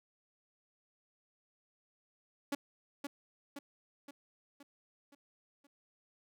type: tone with echo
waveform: sawtooth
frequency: 283.3 Hz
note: C#4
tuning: 38 cents sharp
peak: -29 dBFS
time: 2.52-2.55 s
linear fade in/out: 5 ms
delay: 520 ms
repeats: 6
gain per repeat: -5 dB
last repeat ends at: 5.67 s
effects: none